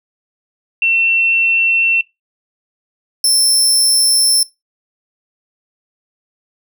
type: tone pair in turn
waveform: sine / 25% pulse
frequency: 2702 / 5337 Hz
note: E7 / E8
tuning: +42 / +21 cents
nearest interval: octave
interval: 1179 cents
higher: second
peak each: -11 / -5 dBFS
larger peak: second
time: 0.82-2.01 / 3.24-4.43 s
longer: neither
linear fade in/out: 2 ms
effects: noise-tail reverb RT60 0.2 s tail -21 dB re dry